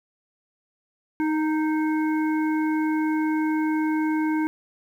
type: harmonic tone with a mistuned harmonic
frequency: 311.6 Hz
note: D#4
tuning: 3 cents sharp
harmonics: 1 / 3 / 5 / 7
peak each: -21 / -31 / -35 / -38 dBFS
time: 1.2-4.47 s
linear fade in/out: 0 ms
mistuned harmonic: 3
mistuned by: -20 cents
effects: 9-bit